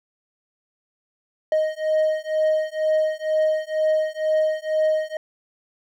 triangle beating tone pair, 622.3 / 624.4 Hz, D#5 / D#5, 0 / +6 cents, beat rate 2.1 Hz, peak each -20 / -20 dBFS, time 1.52-5.17 s, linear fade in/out 2 ms, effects none

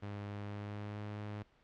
sawtooth tone with pitch glide, 102.1 to 104.43 Hz, G#2 to G#2, -29 to +10 cents, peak -37 dBFS, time 0.02-1.43 s, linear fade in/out 10 ms, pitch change +39 cents, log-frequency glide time 0.36-1.03 s, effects pink hiss -69 dBFS RMS until 1.63 s + low-pass 3000 Hz 12 dB/octave

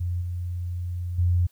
sine tone with level steps, 88.2 Hz, F2, 18 cents sharp, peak -24 / -27 / -18 dBFS, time 0-1.47 s, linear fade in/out 10 ms, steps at 0.21 / 1.18 s, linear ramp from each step 10 ms, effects white hiss -63 dBFS RMS until 1.51 s

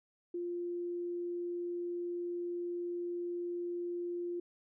sine tone, 349.2 Hz, F4, in tune, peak -35 dBFS, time 0.34-4.4 s, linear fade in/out 5 ms, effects none

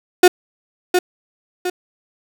35% pulse tone with echo, 361.1 Hz, F#4, 42 cents flat, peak -3 dBFS, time 0.23-0.28 s, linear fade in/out 5 ms, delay 710 ms, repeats 2, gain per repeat -7 dB, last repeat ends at 1.7 s, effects none

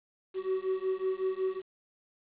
triangle beating tone pair, 374.9 / 380.3 Hz, F#4 / F#4, +23 / +48 cents, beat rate 5.4 Hz, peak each -30 dBFS, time 0.34-1.62 s, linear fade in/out 50 ms, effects resampled to 8000 Hz + 9-bit

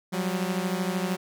sawtooth beating tone pair, 180.5 / 193.5 Hz, F#3 / G3, -43 / -22 cents, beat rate 13 Hz, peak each -24 / -26 dBFS, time 0.12-1.17 s, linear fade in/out 20 ms, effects none

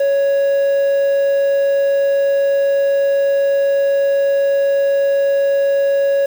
triangle tone with quantisation, 556 Hz, C#5, 5 cents sharp, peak -10 dBFS, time 0-6.26 s, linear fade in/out 5 ms, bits 6, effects none

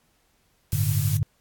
blue noise, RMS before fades -32 dBFS, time 0.72-1.17 s, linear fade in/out 0 ms
sine chord, G suspended second, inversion none, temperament equal, 98 / 110 / 146.83 Hz, G2 / A2 / D3, 0 / 0 / 0 cents, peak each -25 dBFS, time 0.73-1.23 s, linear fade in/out 0 ms
effects pink hiss -66 dBFS RMS until 1.4 s + AAC 64 kbps

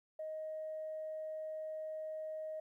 sine tone, 626 Hz, D#5, 10 cents sharp, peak -39 dBFS, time 0.19-2.6 s, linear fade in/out 5 ms, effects tanh soft clip ceiling -35 dBFS + 13-bit

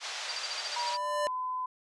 white band-pass noise, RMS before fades -38 dBFS, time 0-0.98 s, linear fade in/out 50 ms, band 580 to 5700 Hz, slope 24 dB/octave
sine tone bursts, 4699 Hz, D8, in tune, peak -34 dBFS, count 10, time 0.29-0.964 s, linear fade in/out 0 ms, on 26 ms, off 46 ms
square tone with exponential growth, 592 Hz, D5, 14 cents sharp, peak -28 dBFS, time 0.35-1.27 s, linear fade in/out 0 ms, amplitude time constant 200 ms
sine tone with pitch glide, 960 to 1014.2 Hz, B5 to B5, -49 to +46 cents, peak -31 dBFS, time 0.76-1.66 s, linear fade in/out 5 ms, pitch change +95 cents, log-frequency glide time 0.9-1.07 s
effects resampled to 24000 Hz

